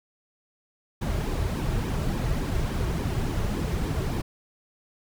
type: noise with flanger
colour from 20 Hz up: brown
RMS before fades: -27 dBFS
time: 1.01-4.22 s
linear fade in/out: 10 ms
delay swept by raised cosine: 1.4 to 4.1 ms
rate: 3.5 Hz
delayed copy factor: -0.6
effects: none